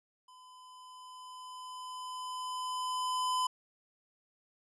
square tone with level ramp, 1012 Hz, B5, 42 cents sharp, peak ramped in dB -55 to -29 dBFS, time 0.28-3.47 s, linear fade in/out 5 ms, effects resampled to 24000 Hz

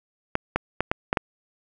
clicks, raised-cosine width 0.5 ms, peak -6 dBFS, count 6, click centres 0.354 / 0.56 / 0.806 / 0.915 / 1.129 / 1.172 s, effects none

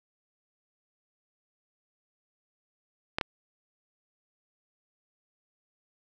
clicks, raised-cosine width 0.3 ms, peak -11 dBFS, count 2, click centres 3.185 / 3.212 s, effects none

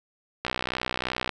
click train, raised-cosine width 0.3 ms, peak -11 dBFS, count 54, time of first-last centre 0.45-1.293 s, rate 62.9 Hz, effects none

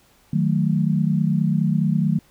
sine chord, D# diminished, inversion none, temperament equal, 155.56 / 185 / 220 Hz, D#3 / F#3 / A3, 0 / 0 / 0 cents, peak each -20 / -21 / -23 dBFS, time 0.33-2.19 s, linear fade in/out 5 ms, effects pink hiss -57 dBFS RMS until 2.3 s

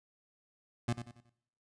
25% pulse tone with echo, 118.5 Hz, A#2, 29 cents sharp, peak -26 dBFS, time 0.88-0.93 s, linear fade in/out 5 ms, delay 92 ms, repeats 4, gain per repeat -9 dB, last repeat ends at 1.298 s, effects noise-tail reverb RT60 0.7 s tail -19 dB re dry + resampled to 22050 Hz

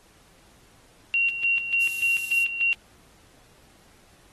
sine tone with tremolo, 2752 Hz, F7, 26 cents flat, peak -19 dBFS, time 1.14-2.73 s, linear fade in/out 0 ms, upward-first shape square, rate 3.4 Hz, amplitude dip 65%
violet noise, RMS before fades -34 dBFS, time 1.8-2.44 s, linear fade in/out 10 ms
effects pink hiss -57 dBFS RMS until 4.32 s + AAC 32 kbps

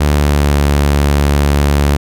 sawtooth tone with pitch glide, 73.42 to 71.78 Hz, D2 to D2, 0 to -39 cents, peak -5 dBFS, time 0-1.97 s, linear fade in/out 10 ms, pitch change -39 cents, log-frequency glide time 0.12-0.57 s, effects none

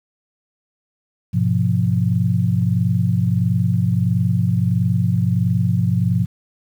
sine chord, F diminished, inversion first, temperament equal with one note detuned, 103.83 / 125.34 / 174.61 Hz, Ab2 / Cb3 / F3, 0 / +26 / 0 cents, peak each -19 dBFS, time 1.33-6.26 s, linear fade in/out 20 ms, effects 8-bit

